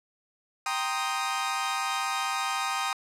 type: chord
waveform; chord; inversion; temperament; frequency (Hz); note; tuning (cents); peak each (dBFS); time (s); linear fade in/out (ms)
sawtooth; C minor seventh; second; equal; 784 / 932.3 / 1046.5 / 1244.5; G5 / Bb5 / C6 / Eb6; 0 / 0 / 0 / 0; -29 / -31 / -32 / -27; 0.66-2.93; 2
effects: low-pass 10000 Hz 12 dB/octave